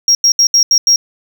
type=tone bursts at uneven times; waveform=triangle; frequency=5600 Hz; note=F8; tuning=4 cents sharp; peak=-4 dBFS; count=6; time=0.08-0.15 / 0.24-0.32 / 0.39-0.47 / 0.54-0.63 / 0.71-0.78 / 0.87-0.96 s; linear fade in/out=2 ms; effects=tanh soft clip ceiling 0 dBFS